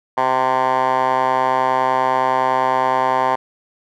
10% pulse tone with band-pass filter, 129.8 Hz, C3, 13 cents flat, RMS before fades -17 dBFS, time 0.17-3.36 s, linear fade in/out 10 ms, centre 1000 Hz, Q 4.2, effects none

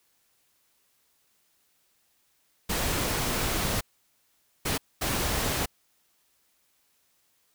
pink noise bursts at uneven times, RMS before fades -28 dBFS, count 3, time 2.69-3.81 / 4.65-4.78 / 5.01-5.66 s, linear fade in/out 10 ms, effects white hiss -69 dBFS RMS until 7.54 s

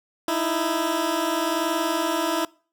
15% pulse tone pair together, 311.1 / 332 Hz, D#4 / E4, 0 / +12 cents, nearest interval minor second, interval 112 cents, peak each -21 / -17 dBFS, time 0.28-2.45 s, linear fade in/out 2 ms, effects noise-tail reverb RT60 0.4 s tail -24 dB re dry

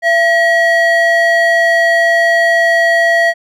triangle ring-modulated tone, 1294 Hz, E6, 32 cents flat, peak -3 dBFS, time 0.02-3.34 s, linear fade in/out 50 ms, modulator 619 Hz, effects none

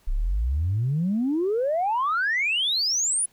sine exponential sweep, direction up, 30 to 10210 Hz, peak -20 dBFS, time 0.07-3.26 s, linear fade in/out 10 ms, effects tanh soft clip ceiling -17 dBFS + pink hiss -61 dBFS RMS until 3.32 s

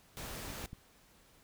pink noise, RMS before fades -44 dBFS, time 0.17-0.66 s, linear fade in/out 0 ms
clicks, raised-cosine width 5 ms, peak -33 dBFS, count 3, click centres 0.502 / 0.641 / 0.731 s
effects pink hiss -64 dBFS RMS until 1.43 s

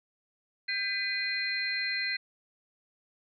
sine tone cluster, 1589 / 2009 / 2453 / 4160 Hz, G6 / B6 / D#7 / C8, +23 / +29 / -25 / -11 cents, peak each -37 / -32 / -37 / -34 dBFS, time 0.68-2.17 s, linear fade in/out 10 ms, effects none

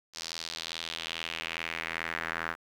sawtooth tone with band-pass filter sweep, 82.41 Hz, E2, in tune, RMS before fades -37 dBFS, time 0.13-2.56 s, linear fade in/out 50 ms, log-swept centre 5200 to 1500 Hz, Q 2.5, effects 9-bit

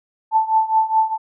sine tone with tremolo, 881 Hz, A5, 2 cents sharp, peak -10 dBFS, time 0.31-1.18 s, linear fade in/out 50 ms, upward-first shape triangle, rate 4.8 Hz, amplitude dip 90%, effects none

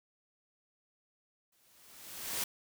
white noise with exponential growth, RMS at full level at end -33 dBFS, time 1.52-2.44 s, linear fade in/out 5 ms, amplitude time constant 200 ms, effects none

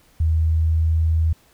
sine tone with pitch glide, 80 to 80.65 Hz, D#2 to E2, +49 to -37 cents, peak -15 dBFS, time 0.2-1.33 s, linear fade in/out 5 ms, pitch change +14 cents, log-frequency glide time 0.36-1.01 s, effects pink hiss -56 dBFS RMS until 1.53 s

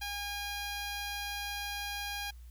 10% pulse tone, 814 Hz, G#5, 35 cents flat, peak -28 dBFS, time 0.01-2.31 s, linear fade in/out 10 ms, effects added 60 Hz sine -47 dBFS peak until 2.5 s + white hiss -67 dBFS RMS until 2.5 s

